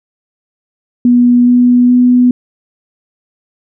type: tone with pitch steps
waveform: sine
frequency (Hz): 243.6 / 245.6 / 247.6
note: B3 / B3 / B3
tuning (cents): -24 / -9 / +5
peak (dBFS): -4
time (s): 1.05-2.31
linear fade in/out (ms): 2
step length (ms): 420
effects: none